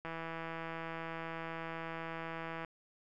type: click train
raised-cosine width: 0.5 ms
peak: -27 dBFS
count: 427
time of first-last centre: 0.05-2.648 s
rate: 164 Hz
effects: none